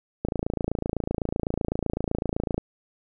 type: click train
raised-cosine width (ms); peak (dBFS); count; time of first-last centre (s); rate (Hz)
2; -12; 66; 0.25-2.58; 27.9
effects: none